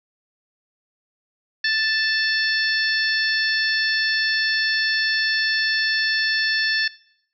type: harmonic tone with a mistuned harmonic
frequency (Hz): 880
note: A5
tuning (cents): 0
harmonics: 2 / 3 / 4 / 5 / 6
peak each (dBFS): -20 / -30 / -30 / -25 / -28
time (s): 1.64-6.88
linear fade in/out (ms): 5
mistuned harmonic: 6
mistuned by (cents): +18
effects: noise-tail reverb RT60 0.7 s tail -21 dB re dry